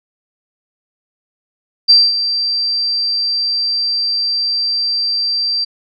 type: tone with ADSR envelope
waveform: sine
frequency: 4699 Hz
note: D8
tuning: in tune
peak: -3 dBFS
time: 1.88-5.65 s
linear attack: 21 ms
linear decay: 220 ms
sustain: -11 dB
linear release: 15 ms
effects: none